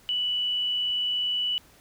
sine tone, 2961 Hz, F#7, 1 cent sharp, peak -24 dBFS, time 0.09-1.58 s, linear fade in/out 0 ms, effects pink hiss -56 dBFS RMS until 1.8 s

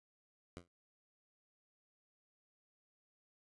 10% pulse tone with exponential decay, 87.31 Hz, F2, in tune, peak -36 dBFS, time 0.57-0.68 s, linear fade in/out 0 ms, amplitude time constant 23 ms, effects noise-tail reverb RT60 0.1 s tail -25 dB re dry + resampled to 24000 Hz

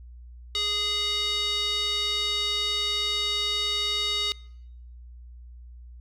square tone with band-pass filter, 415.3 Hz, G#4, in tune, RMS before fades -27 dBFS, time 0.55-4.32 s, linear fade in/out 0 ms, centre 3800 Hz, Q 5.1, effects noise-tail reverb RT60 0.8 s tail -25 dB re dry + added 60 Hz sine -42 dBFS peak until 6 s

